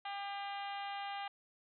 harmonic tone with a mistuned harmonic, 400 Hz, G4, 35 cents sharp, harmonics 2 / 3 / 4 / 5 / 6 / 7 / 8 / 9 / 10, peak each -41 / -49 / -51 / -51 / -53 / -52 / -53 / -58 / -60 dBFS, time 0.05-1.28 s, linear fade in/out 5 ms, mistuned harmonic 7, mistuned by +20 cents, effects none

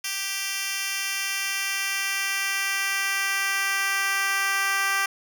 10% pulse tone with high-pass filter sweep, 392 Hz, G4, in tune, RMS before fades -26 dBFS, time 0.04-5.06 s, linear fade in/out 5 ms, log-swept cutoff 3300 to 1300 Hz, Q 1.1, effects none

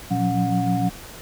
sine tone cluster, 119.1 / 177.5 / 184 / 278.1 / 725 Hz, A#2 / F3 / F#3 / C#4 / F#5, +38 / +28 / -9 / +6 / -35 cents, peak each -25 dBFS, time 0.1-0.9 s, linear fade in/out 20 ms, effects pink hiss -40 dBFS RMS until 1.21 s

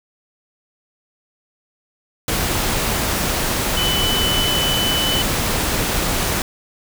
sine tone in noise, 3001 Hz, F#7, 24 cents sharp, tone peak -19 dBFS, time 3.77-5.22 s, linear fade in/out 2 ms, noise pink, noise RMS -20 dBFS, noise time 2.28-6.42 s, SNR -2 dB, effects none

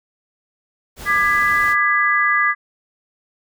pink noise, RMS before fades -34 dBFS, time 0.96-1.76 s, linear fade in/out 50 ms
sine chord, G# diminished, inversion second, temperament just, 1196.1 / 1661.2 / 1993.5 Hz, D6 / G#6 / B6, +31 / 0 / +16 cents, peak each -18 dBFS, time 1.05-2.55 s, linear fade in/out 50 ms
effects none

